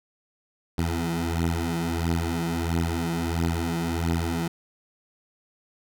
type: beating tone pair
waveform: 15% pulse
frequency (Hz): 83.2 / 84.7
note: E2 / E2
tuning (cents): +17 / +48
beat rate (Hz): 1.5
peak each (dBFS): -20 / -22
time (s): 0.78-4.48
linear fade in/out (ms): 5
effects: none